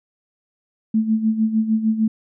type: tone with tremolo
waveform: sine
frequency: 220 Hz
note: A3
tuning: in tune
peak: -13 dBFS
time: 0.94-2.08 s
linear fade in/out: 5 ms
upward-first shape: sine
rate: 6.6 Hz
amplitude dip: 70%
effects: none